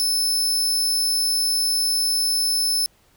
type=tone; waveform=sawtooth; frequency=5260 Hz; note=E8; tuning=5 cents flat; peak=-16 dBFS; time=0-2.86 s; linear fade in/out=0 ms; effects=pink hiss -59 dBFS RMS until 3.16 s